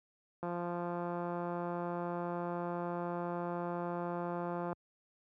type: click train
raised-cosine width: 1 ms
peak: -25 dBFS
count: 749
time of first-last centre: 0.43-4.729 s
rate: 174 Hz
effects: high-pass 80 Hz 12 dB/octave